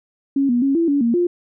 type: tone with pitch steps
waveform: sine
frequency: 275.8 / 241.9 / 274.3 / 334.6 / 284 / 233.5 / 351.2 Hz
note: C#4 / B3 / C#4 / E4 / C#4 / A#3 / F4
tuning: -9 / -36 / -18 / +26 / +42 / +3 / +10 cents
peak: -14 dBFS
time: 0.36-1.27 s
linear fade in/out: 5 ms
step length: 130 ms
effects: none